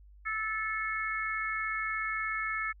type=harmonic tone; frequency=436.7 Hz; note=A4; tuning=13 cents flat; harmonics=3 / 4 / 5; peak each=-35 / -35 / -35 dBFS; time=0.25-2.73 s; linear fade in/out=20 ms; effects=added 50 Hz sine -52 dBFS peak until 2.8 s